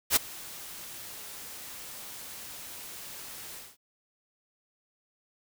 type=noise with ADSR envelope; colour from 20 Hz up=white; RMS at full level=-20 dBFS; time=0.1-3.77 s; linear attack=62 ms; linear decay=13 ms; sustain=-23 dB; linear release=210 ms; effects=none